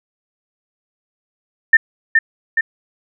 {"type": "tone with echo", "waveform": "sine", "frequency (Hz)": 1796, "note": "A6", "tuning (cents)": 35, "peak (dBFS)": -4, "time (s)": [1.73, 1.77], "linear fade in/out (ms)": 5, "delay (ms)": 420, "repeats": 2, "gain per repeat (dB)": -4, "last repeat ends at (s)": 2.61, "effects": []}